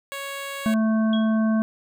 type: tone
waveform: 10% pulse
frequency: 554.4 Hz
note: C#5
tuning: in tune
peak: -22 dBFS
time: 0.12-0.74 s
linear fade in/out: 0 ms
type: harmonic tone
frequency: 220 Hz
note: A3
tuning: in tune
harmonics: 1 / 3 / 5 / 7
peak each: -18 / -30 / -35 / -36 dBFS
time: 0.66-1.62 s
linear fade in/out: 0 ms
type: tone with exponential decay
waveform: sine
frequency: 3304 Hz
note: G#7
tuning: 10 cents flat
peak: -27 dBFS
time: 1.13-1.38 s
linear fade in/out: 2 ms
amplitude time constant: 53 ms
effects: none